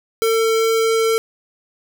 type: tone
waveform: square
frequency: 449.6 Hz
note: A4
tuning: 37 cents sharp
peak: -15 dBFS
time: 0.22-1.18 s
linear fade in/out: 0 ms
effects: none